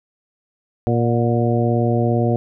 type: harmonic tone with a mistuned harmonic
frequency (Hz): 117.7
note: A#2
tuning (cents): +17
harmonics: 1 / 2 / 3 / 4 / 5 / 6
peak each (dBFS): -18 / -21 / -23 / -24 / -25 / -26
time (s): 0.87-2.36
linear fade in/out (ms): 0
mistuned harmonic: 6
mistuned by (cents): +41
effects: none